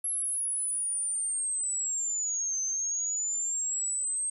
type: linear two-way sweep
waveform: sine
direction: down then up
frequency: 11175 to 6180 to 8420 Hz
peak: -28 dBFS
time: 0.04-4.3 s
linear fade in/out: 5 ms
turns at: 2.61 s
effects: none